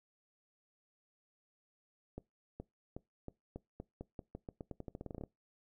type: accelerating click train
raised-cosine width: 2 ms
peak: -30 dBFS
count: 22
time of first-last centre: 2.18-5.237 s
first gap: 420 ms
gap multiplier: 0.87
effects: noise-tail reverb RT60 0.2 s tail -22 dB re dry